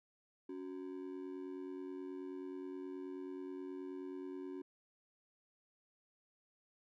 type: ring-modulated tone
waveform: triangle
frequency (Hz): 324.9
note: E4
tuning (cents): -25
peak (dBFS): -38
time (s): 0.49-4.62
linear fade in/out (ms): 5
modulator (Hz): 44.7
effects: none